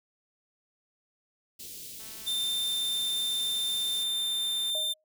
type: band-stop noise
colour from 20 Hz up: white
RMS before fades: -43 dBFS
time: 1.59-4.04 s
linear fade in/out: 10 ms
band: 450 to 2900 Hz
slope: 24 dB/octave
type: click train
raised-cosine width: 0.2 ms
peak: -36 dBFS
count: 595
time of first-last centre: 2-4.7 s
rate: 220 Hz
type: tone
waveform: 45% pulse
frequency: 3588 Hz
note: A7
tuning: 33 cents sharp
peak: -28 dBFS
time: 2.26-4.94 s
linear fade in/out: 20 ms
type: tone with exponential decay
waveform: sine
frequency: 622.3 Hz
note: D#5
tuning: in tune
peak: -34 dBFS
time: 4.75-5.04 s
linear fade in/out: 1 ms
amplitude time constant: 61 ms
effects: none